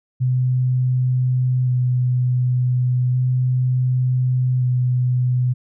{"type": "tone with vibrato", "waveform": "sine", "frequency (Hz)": 126.2, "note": "B2", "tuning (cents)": 38, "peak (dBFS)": -15, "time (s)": [0.2, 5.54], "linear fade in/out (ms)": 20, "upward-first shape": "square", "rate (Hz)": 0.34, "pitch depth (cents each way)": 12, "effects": []}